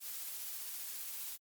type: noise with tremolo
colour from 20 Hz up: blue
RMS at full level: -42 dBFS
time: 0-1.38 s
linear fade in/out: 50 ms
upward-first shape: triangle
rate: 15 Hz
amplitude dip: 25%
effects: Opus 48 kbps